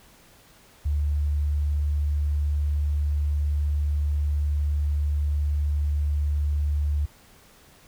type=tone; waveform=sine; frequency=73.42 Hz; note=D2; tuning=in tune; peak=-21 dBFS; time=0.85-7.06 s; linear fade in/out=10 ms; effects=pink hiss -54 dBFS RMS until 7.87 s